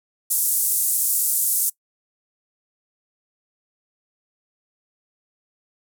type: band-pass noise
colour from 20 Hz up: pink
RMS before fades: -21 dBFS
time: 0.3-1.7 s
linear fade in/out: 10 ms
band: 8600 to 15000 Hz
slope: 24 dB/octave
effects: noise-tail reverb RT60 0.1 s tail -22 dB re dry